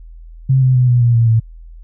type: tone with pitch steps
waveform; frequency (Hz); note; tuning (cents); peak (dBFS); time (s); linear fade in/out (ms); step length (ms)
sine; 132.6 / 129.05 / 125.59 / 122.23 / 118.95 / 115.77 / 112.67; C3 / C3 / B2 / B2 / A#2 / A#2 / A2; +23 / -23 / +29 / -17 / +35 / -11 / +42; -8; 0.49-1.4; 10; 130
effects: added 41 Hz sine -33 dBFS peak until 1.83 s